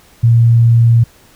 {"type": "tone", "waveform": "sine", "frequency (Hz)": 116.54, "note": "A#2", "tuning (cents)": 0, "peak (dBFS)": -5, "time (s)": [0.23, 1.04], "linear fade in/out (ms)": 10, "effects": ["pink hiss -46 dBFS RMS until 1.35 s"]}